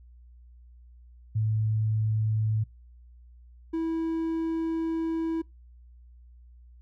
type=tone pair in turn; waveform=sine / triangle; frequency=108.9 / 326.3 Hz; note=A2 / E4; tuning=-17 / -18 cents; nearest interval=octave + perfect fifth; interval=1899 cents; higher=second; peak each=-23 / -24 dBFS; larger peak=first; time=1.35-2.64 / 3.73-5.42 s; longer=second; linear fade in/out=10 ms; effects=noise-tail reverb RT60 0.2 s tail -25 dB re dry + added 60 Hz sine -49 dBFS peak until 6.81 s